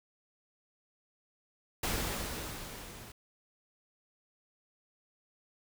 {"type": "noise with level ramp", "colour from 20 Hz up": "pink", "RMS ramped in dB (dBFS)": [-32, -50], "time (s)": [1.83, 3.12], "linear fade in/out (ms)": 5, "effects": []}